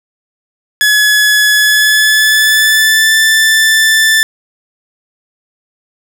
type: tone with pitch glide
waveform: sawtooth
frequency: 1700 to 1765 Hz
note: G#6 to A6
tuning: +40 to +5 cents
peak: -3 dBFS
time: 0.81-4.23 s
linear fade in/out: 0 ms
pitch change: +65 cents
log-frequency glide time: 1.53-3.15 s
effects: none